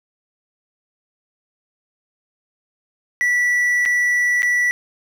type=tone with dropouts; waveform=triangle; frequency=1956 Hz; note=B6; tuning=17 cents flat; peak=-13 dBFS; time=3.21-4.71 s; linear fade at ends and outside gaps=0 ms; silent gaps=3.853-3.859 / 4.421-4.43 s; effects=none